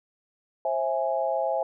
sine chord, C augmented, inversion none, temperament equal with one note detuned, 532.7 / 659.3 / 830.6 Hz, C5 / E5 / G#5, +31 / 0 / 0 cents, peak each -28 / -27 / -29 dBFS, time 0.65-1.63 s, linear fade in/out 2 ms, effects none

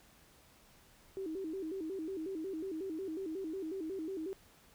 sine tone with vibrato, 349.4 Hz, F4, 1 cent sharp, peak -37 dBFS, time 1.17-4.33 s, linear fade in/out 0 ms, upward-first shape square, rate 5.5 Hz, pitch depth 170 cents each way, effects pink hiss -63 dBFS RMS until 4.74 s

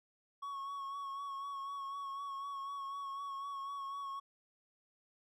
triangle tone with vibrato, 1108.7 Hz, C#6, in tune, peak -38 dBFS, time 0.42-4.2 s, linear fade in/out 10 ms, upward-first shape sine, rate 4 Hz, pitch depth 29 cents each way, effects none

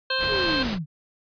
harmonic tone, 524 Hz, C5, 2 cents sharp, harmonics 1 / 2 / 3 / 5 / 6 / 7 / 8, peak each -30 / -32 / -27 / -32 / -31 / -38 / -28 dBFS, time 0.1-0.63 s, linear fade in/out 5 ms
pink noise with tremolo, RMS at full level -30 dBFS, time 0.18-0.79 s, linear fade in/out 50 ms, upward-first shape sine, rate 6.8 Hz, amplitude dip 30%
sine linear sweep, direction down, 440 to 138.59 Hz, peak -26 dBFS, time 0.27-0.86 s, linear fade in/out 50 ms
white noise, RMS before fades -30 dBFS, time 0.38-0.75 s, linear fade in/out 10 ms
effects resampled to 11025 Hz

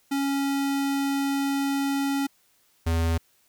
square tone pair in turn, 277.2 / 82.61 Hz, C#4 / E2, 0 / +4 cents, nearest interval octave + major sixth, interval 2096 cents, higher first, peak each -24 / -22 dBFS, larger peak second, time 0.11-2.27 / 2.86-3.18 s, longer first, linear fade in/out 10 ms, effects white hiss -64 dBFS RMS until 3.48 s

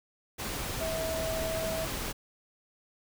sine tone in noise, 647 Hz, E5, 32 cents flat, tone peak -32 dBFS, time 0.8-1.86 s, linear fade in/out 20 ms, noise pink, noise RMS -35 dBFS, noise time 0.38-2.13 s, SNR 0 dB, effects none

